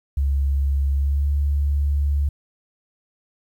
sine tone with pitch glide, 69.3 to 71.54 Hz, C#2 to D2, 0 to -45 cents, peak -17 dBFS, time 0.17-2.29 s, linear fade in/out 5 ms, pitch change +55 cents, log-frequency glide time 0.95-1.29 s, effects 9-bit

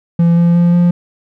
triangle tone with pitch steps, 169.6 / 171.27 / 172.96 / 174.67 Hz, E3 / F3 / F3 / F3, +50 / -33 / -16 / +1 cents, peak -5 dBFS, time 0.19-0.91 s, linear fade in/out 5 ms, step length 180 ms, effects none

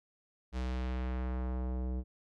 square tone with low-pass filter sweep, 63.1 Hz, B1, 38 cents sharp, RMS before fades -35 dBFS, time 0.52-2.04 s, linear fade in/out 50 ms, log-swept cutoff 6300 to 430 Hz, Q 0.82, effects none

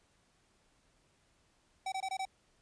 square tone bursts, 766 Hz, G5, 40 cents flat, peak -35 dBFS, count 5, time 1.86-2.253 s, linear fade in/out 5 ms, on 61 ms, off 22 ms, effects pink hiss -71 dBFS RMS until 2.61 s + resampled to 22050 Hz

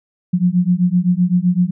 sine beating tone pair, 174.9 / 182.7 Hz, F3 / F#3, +3 / -22 cents, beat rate 7.8 Hz, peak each -15 dBFS, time 0.33-1.71 s, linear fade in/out 10 ms, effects none

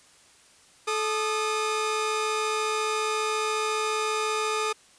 sawtooth tone pair together, 433.5 / 1226 Hz, A4 / D#6, -26 / -26 cents, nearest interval octave + tritone, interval 1800 cents, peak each -24 dBFS, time 0.87-4.73 s, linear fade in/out 10 ms, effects white hiss -56 dBFS RMS until 4.98 s + resampled to 22050 Hz

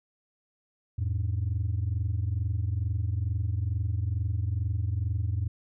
sine tone pair together, 85.64 / 107.9 Hz, F2 / A2, -33 / -33 cents, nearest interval major third, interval 400 cents, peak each -27 / -27 dBFS, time 0.98-5.48 s, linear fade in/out 10 ms, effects tanh soft clip ceiling -22 dBFS

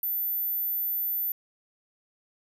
sine tone, 14040 Hz, A9, 5 cents flat, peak -26 dBFS, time 0.03-1.32 s, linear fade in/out 2 ms, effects none

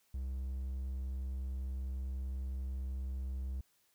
triangle tone, 65.41 Hz, C2, in tune, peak -34 dBFS, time 0.14-3.61 s, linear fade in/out 5 ms, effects white hiss -73 dBFS RMS until 3.94 s

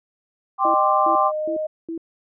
sine chord, G suspended fourth, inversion none, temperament just, 784 / 1045.3 / 1176 Hz, G5 / C6 / D6, 0 / -2 / +2 cents, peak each -20 dBFS, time 0.58-1.32 s, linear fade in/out 50 ms
sine tone with pitch glide, 614 to 619.7 Hz, D#5 to D#5, -23 to -7 cents, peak -22 dBFS, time 0.64-1.67 s, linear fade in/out 10 ms, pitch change +16 cents, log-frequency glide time 1.4-1.52 s
sine tone bursts, 329.3 Hz, E4, 2 cents flat, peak -26 dBFS, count 4, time 0.65-1.978 s, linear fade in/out 2 ms, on 92 ms, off 320 ms
effects none

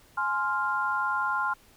sine chord, F minor, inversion first, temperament equal with one note detuned, 840.7 / 1046.5 / 1396.9 Hz, Ab5 / C6 / F6, +21 / 0 / 0 cents, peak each -32 / -29 / -28 dBFS, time 0.17-1.54 s, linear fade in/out 10 ms, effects pink hiss -58 dBFS RMS until 1.76 s

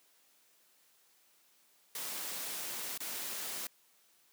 white noise with dropouts, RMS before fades -40 dBFS, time 1.95-3.67 s, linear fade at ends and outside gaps 2 ms, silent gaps 2.977-3.003 s, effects white hiss -68 dBFS RMS until 4.32 s + high-pass 200 Hz 12 dB/octave

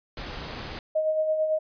pink noise, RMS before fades -36 dBFS, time 0.17-0.79 s, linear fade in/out 2 ms
sine tone with tremolo, 625 Hz, D#5, 8 cents sharp, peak -20 dBFS, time 0.95-1.59 s, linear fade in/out 10 ms, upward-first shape sine, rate 9 Hz, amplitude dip 45%
effects resampled to 11025 Hz

